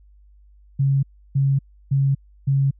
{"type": "tone bursts", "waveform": "sine", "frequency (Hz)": 137.3, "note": "C#3", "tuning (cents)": -16, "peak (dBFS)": -15, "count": 4, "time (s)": [0.79, 2.71], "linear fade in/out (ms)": 10, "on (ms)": 240, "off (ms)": 320, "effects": ["added 50 Hz sine -48 dBFS peak until 2.79 s"]}